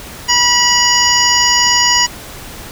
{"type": "harmonic tone with a mistuned harmonic", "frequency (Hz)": 974, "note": "B5", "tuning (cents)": -24, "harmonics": [1, 2, 3, 5, 6, 7], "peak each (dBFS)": [-16, -16, -16, -16, -16, -16], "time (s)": [0.28, 2.07], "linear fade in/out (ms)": 20, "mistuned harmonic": 6, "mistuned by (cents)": -76, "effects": ["pink hiss -31 dBFS RMS until 2.71 s"]}